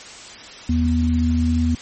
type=tone pair together; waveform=sine; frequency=81.06 / 242.9 Hz; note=E2 / B3; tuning=-29 / -29 cents; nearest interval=octave + perfect fifth; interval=1900 cents; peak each=-18 dBFS; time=0.69-1.75 s; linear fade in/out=5 ms; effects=white hiss -38 dBFS RMS until 1.81 s + MP3 32 kbps